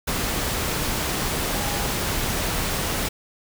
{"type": "tone in noise", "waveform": "sine", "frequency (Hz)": 815, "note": "G#5", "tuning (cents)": -33, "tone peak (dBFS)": -34, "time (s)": [1.54, 1.87], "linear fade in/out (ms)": 10, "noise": "pink", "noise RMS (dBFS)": -25, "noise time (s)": [0.07, 3.09], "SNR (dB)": -12, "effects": []}